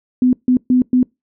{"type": "tone bursts at uneven times", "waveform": "sine", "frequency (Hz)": 251.8, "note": "B3", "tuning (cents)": 34, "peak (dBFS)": -9, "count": 4, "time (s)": [[0.22, 0.33], [0.48, 0.57], [0.7, 0.82], [0.93, 1.03]], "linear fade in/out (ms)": 2, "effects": ["noise-tail reverb RT60 0.2 s tail -25 dB re dry"]}